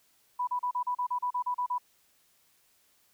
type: tone bursts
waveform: sine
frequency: 987.8 Hz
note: B5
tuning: in tune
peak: -27 dBFS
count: 12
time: 0.39-1.783 s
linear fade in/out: 10 ms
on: 84 ms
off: 35 ms
effects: white hiss -67 dBFS RMS until 3.13 s